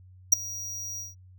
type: tone with ADSR envelope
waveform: square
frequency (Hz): 5750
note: F8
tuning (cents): +50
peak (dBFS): -11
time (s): 0.32-1.15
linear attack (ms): 10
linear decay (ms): 10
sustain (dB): -23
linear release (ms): 160
effects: added 92 Hz sine -49 dBFS peak until 1.38 s